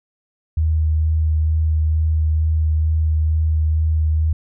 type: tone with vibrato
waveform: sine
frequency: 78.5 Hz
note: D#2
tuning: 16 cents sharp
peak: -14 dBFS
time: 0.57-4.33 s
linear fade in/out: 5 ms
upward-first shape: sine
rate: 2.2 Hz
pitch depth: 13 cents each way
effects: none